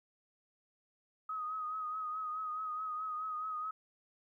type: tone with vibrato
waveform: sine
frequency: 1258 Hz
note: D#6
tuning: 19 cents sharp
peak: -36 dBFS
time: 1.29-3.71 s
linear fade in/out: 5 ms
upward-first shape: triangle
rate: 4.7 Hz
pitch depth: 47 cents each way
effects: 13-bit